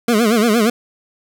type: tone with vibrato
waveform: 25% pulse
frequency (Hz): 223.5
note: A3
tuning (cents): +27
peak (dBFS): -8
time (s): 0.08-0.7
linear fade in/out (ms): 5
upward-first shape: sine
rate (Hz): 8.6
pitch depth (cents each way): 140
effects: none